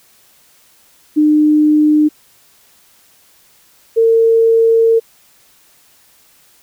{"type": "tone pair in turn", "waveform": "sine", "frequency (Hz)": [302.7, 454.5], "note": ["D#4", "A#4"], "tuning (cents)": [-48, -44], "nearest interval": "perfect fifth", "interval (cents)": 704, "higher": "second", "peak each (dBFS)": -7, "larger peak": "neither", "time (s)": [[1.16, 2.09], [3.96, 5]], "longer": "second", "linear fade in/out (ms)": 20, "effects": ["white hiss -50 dBFS RMS until 6.62 s"]}